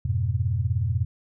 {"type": "chord", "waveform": "sine", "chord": "F diminished", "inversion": "none", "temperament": "equal", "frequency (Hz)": [87.31, 103.83, 123.47], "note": ["F2", "Ab2", "Cb3"], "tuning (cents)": [0, 0, 0], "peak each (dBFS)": -26, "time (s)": [0.05, 1.05], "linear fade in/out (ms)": 5, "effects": []}